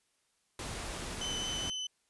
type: noise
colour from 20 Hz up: pink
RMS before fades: -40 dBFS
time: 0.59-1.7 s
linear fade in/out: 2 ms
type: tone with vibrato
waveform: 35% pulse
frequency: 3031 Hz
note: F#7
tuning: 41 cents sharp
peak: -33 dBFS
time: 1.21-1.87 s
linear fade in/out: 5 ms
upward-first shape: triangle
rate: 4.6 Hz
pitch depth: 10 cents each way
effects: white hiss -75 dBFS RMS until 2.09 s + resampled to 24000 Hz